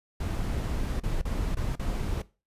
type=noise with dropouts; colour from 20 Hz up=brown; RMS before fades=-29 dBFS; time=0.2-2.22 s; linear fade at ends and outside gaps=5 ms; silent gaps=1.001-1.034 / 1.215-1.251 / 1.549-1.568 / 1.756-1.794 s; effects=noise-tail reverb RT60 0.3 s tail -19 dB re dry + resampled to 32000 Hz